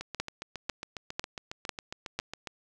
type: two click trains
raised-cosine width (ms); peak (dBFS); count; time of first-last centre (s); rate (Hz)
0.2; -20 / -13; 19 / 5; 0.01-2.472 / 0.2-2.19; 7.31 / 2.01
effects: none